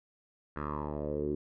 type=tone with low-pass filter sweep; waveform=10% pulse; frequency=74.2 Hz; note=D2; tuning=18 cents sharp; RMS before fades=-35 dBFS; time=0.56-1.35 s; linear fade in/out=5 ms; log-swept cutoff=1500 to 340 Hz; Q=4.7; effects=none